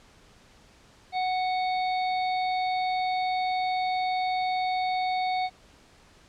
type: harmonic tone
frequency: 740 Hz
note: F#5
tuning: in tune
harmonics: 1 / 3 / 5 / 6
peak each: -25 / -35 / -39 / -41 dBFS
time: 1.12-5.5 s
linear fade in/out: 50 ms
effects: pink hiss -56 dBFS RMS until 6.28 s + low-pass 7000 Hz 12 dB/octave